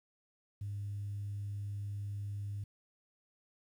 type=tone; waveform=sine; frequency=101.5 Hz; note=G#2; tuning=39 cents flat; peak=-36 dBFS; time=0.61-2.64 s; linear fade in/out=5 ms; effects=tanh soft clip ceiling -33 dBFS + 11-bit